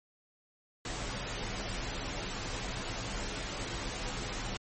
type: noise with comb filter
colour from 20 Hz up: pink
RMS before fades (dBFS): -37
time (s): 0.85-4.57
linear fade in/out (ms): 2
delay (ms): 13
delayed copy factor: -1
effects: MP3 32 kbps